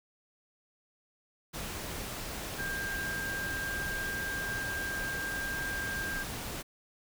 sine tone in noise, 1595 Hz, G6, 30 cents sharp, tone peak -34 dBFS, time 2.58-6.24 s, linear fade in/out 20 ms, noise pink, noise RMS -39 dBFS, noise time 1.53-6.63 s, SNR +2 dB, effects none

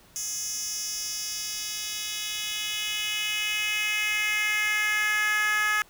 10% pulse tone with high-pass filter sweep, 423.3 Hz, G#4, 33 cents sharp, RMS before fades -28 dBFS, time 0.16-5.82 s, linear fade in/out 0 ms, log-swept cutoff 6400 to 1500 Hz, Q 2.8, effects pink hiss -56 dBFS RMS until 5.89 s

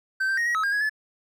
triangle tone with pitch steps, 1546 / 1569 / 1870 / 1903 / 1285 / 1614 / 1666 / 1727 Hz, G6 / G6 / A#6 / A#6 / E6 / G#6 / G#6 / A6, -24 / +1 / +5 / +35 / -45 / -50 / +5 / -33 cents, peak -20 dBFS, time 0.2-0.896 s, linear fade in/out 10 ms, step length 87 ms, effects none

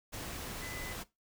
sine tone in noise, 2011 Hz, B6, 31 cents sharp, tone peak -45 dBFS, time 0.61-0.94 s, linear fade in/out 20 ms, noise pink, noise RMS -42 dBFS, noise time 0.12-1.04 s, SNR -6 dB, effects noise-tail reverb RT60 0.2 s tail -18 dB re dry

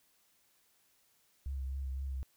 sine tone with vibrato, 67 Hz, C2, 42 cents sharp, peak -35 dBFS, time 1.46-2.23 s, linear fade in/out 0 ms, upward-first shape triangle, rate 3.9 Hz, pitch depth 40 cents each way, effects white hiss -71 dBFS RMS until 2.36 s

